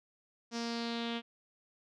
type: tone with low-pass filter sweep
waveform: sawtooth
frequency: 233.3 Hz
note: A#3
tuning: 2 cents sharp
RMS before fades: -37 dBFS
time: 0.51-1.22 s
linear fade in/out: 50 ms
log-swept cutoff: 5700 to 3200 Hz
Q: 4.1
effects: none